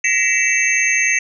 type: tone cluster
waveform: sine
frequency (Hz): 1893 / 2023 / 2289 / 2663 / 6330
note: A#6 / B6 / D7 / E7 / G8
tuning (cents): +26 / +41 / -45 / +17 / +16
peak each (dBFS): -20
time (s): 0.04-1.19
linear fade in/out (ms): 5
effects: none